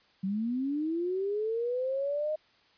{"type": "linear sweep", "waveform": "sine", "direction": "up", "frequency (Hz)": [184.7, 623], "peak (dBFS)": -28, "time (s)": [0.23, 2.36], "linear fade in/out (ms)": 10, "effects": ["white hiss -64 dBFS RMS until 2.77 s", "resampled to 11025 Hz"]}